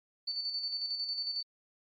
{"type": "tone with tremolo", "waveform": "sine", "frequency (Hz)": 4500, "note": "C#8", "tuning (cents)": 25, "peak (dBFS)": -31, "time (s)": [0.27, 1.43], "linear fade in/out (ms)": 10, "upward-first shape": "square", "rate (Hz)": 11, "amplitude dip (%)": 45, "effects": ["MP3 32 kbps"]}